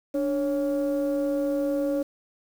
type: tone pair together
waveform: sine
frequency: 292.2 / 554.4 Hz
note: D4 / C#5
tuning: -9 / 0 cents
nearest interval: major seventh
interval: 1109 cents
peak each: -24 dBFS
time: 0.14-2.03 s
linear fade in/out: 10 ms
effects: tanh soft clip ceiling -19 dBFS + 8-bit